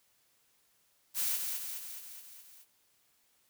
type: noise with echo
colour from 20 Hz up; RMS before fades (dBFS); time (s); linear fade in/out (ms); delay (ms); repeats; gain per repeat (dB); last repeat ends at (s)
blue; -32; 1.14-1.4; 50; 210; 6; -4; 2.66
effects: white hiss -71 dBFS RMS until 3.49 s